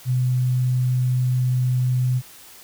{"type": "tone", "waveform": "sine", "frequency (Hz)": 126.4, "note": "B2", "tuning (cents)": 41, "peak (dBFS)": -17, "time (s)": [0.05, 2.22], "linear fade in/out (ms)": 50, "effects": ["white hiss -45 dBFS RMS until 2.63 s"]}